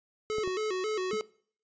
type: tone with vibrato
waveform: square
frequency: 399.7 Hz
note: G4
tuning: 34 cents sharp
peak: -30 dBFS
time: 0.3-1.21 s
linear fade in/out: 0 ms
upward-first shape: square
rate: 3.7 Hz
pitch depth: 130 cents each way
type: clicks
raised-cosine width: 2 ms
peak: -27 dBFS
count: 2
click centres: 0.384 / 0.476 s
type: tone with exponential decay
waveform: sine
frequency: 207.8 Hz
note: G#3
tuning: 1 cent sharp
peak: -32 dBFS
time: 1.13-1.22 s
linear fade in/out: 2 ms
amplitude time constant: 19 ms
effects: noise-tail reverb RT60 0.5 s tail -20 dB re dry + resampled to 16000 Hz